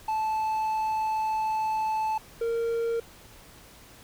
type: tone pair in turn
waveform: triangle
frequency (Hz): 873 / 462.5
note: A5 / A#4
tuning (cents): -14 / -14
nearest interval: major seventh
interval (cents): 1100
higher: first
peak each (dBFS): -23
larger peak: neither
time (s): 0.08-2.18 / 2.41-3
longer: first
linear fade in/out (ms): 5
effects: pink hiss -51 dBFS RMS until 4.03 s